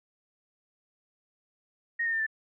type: tone with pitch steps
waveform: sine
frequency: 1864.7 / 1831.6 / 1799.1 / 1767.2 Hz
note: A#6 / A#6 / A6 / A6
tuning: 0 / -31 / +38 / +7 cents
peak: -26 dBFS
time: 1.99-2.266 s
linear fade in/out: 10 ms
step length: 69 ms
effects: none